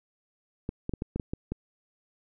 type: clicks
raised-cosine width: 3 ms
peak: -18 dBFS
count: 8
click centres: 0.691 / 0.894 / 0.937 / 1.021 / 1.16 / 1.198 / 1.335 / 1.52 s
effects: none